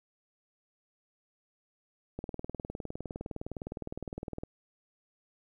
click train, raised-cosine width 2 ms, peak -24 dBFS, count 45, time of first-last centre 2.19-4.435 s, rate 19.6 Hz, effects 11-bit

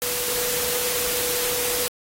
sine tone in noise, 490 Hz, B4, 14 cents flat, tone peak -30 dBFS, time 0.02-1.88 s, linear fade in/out 0 ms, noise white, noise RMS -25 dBFS, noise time 0.02-1.88 s, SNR -8 dB, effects AAC 48 kbps

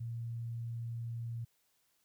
sine tone, 116.54 Hz, A#2, in tune, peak -37 dBFS, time 0-1.45 s, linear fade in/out 10 ms, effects white hiss -75 dBFS RMS until 2.04 s

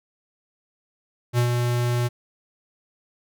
square tone with ADSR envelope, 121.2 Hz, B2, 32 cents flat, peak -17 dBFS, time 1.33-2.09 s, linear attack 52 ms, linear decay 90 ms, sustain -4 dB, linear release 25 ms, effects none

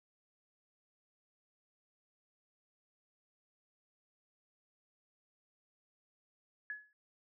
sine tone with exponential decay, 1696 Hz, G#6, 36 cents sharp, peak -36 dBFS, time 6.7-6.93 s, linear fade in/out 1 ms, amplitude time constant 50 ms, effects none

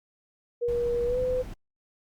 sine tone with pitch glide, 478.2 to 505.8 Hz, A#4 to B4, +44 to +41 cents, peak -24 dBFS, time 0.61-1.43 s, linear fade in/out 20 ms, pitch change +97 cents, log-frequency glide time 1.05-1.19 s
brown noise, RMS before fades -37 dBFS, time 0.68-1.54 s, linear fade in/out 5 ms
effects Opus 48 kbps

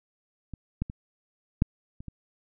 clicks, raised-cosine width 5 ms, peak -25 / -15 / -24 / -8 / -29 / -26 dBFS, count 6, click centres 0.537 / 0.82 / 0.899 / 1.621 / 2.005 / 2.083 s, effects none

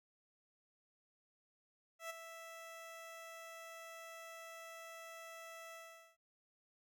15% pulse tone with ADSR envelope, 659.3 Hz, E5, in tune, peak -35 dBFS, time 1.99-6.17 s, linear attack 110 ms, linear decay 16 ms, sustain -9 dB, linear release 430 ms, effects none

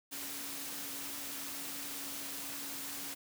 sine tone in noise, 279.7 Hz, C#4, 16 cents sharp, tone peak -52 dBFS, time 0.11-3.15 s, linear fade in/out 20 ms, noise white, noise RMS -42 dBFS, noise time 0.11-3.15 s, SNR -13 dB, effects high-pass 100 Hz 12 dB/octave

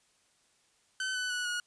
sawtooth tone with pitch steps, 1526 / 1499.8 / 1474 / 1448.7 Hz, G6 / F#6 / F#6 / F#6, -47 / +23 / -7 / -37 cents, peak -28 dBFS, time 1-1.6 s, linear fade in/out 2 ms, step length 150 ms, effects white hiss -69 dBFS RMS until 1.66 s + resampled to 22050 Hz

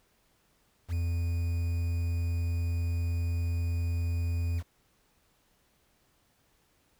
triangle tone with quantisation, 85 Hz, F2, 46 cents flat, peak -25 dBFS, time 0.88-4.63 s, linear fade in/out 50 ms, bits 8, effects pink hiss -69 dBFS RMS until 6.99 s

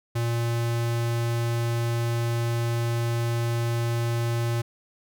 square tone, 117.3 Hz, A#2, 11 cents sharp, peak -24 dBFS, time 0.15-4.62 s, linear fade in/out 10 ms, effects none

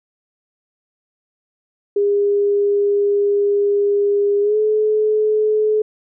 sine tone with pitch glide, 406.1 to 428.5 Hz, G#4 to A4, -39 to -46 cents, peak -13 dBFS, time 1.96-5.82 s, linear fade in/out 5 ms, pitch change +93 cents, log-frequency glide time 4.41-4.57 s, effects none

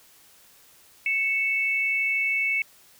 sine tone pair together, 2217 / 2636 Hz, C#7 / E7, 0 / -1 cents, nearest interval minor third, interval 299 cents, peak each -23 / -27 dBFS, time 1.06-2.62 s, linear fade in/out 2 ms, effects white hiss -55 dBFS RMS until 2.99 s

